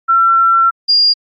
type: tone pair in turn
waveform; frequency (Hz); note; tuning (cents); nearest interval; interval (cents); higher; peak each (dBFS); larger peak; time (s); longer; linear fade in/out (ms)
sine; 1352 / 4818; E6 / D8; +43 / +43; octave + minor seventh; 2200; second; -7; neither; 0.08-0.71 / 0.88-1.14; first; 20
effects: AAC 64 kbps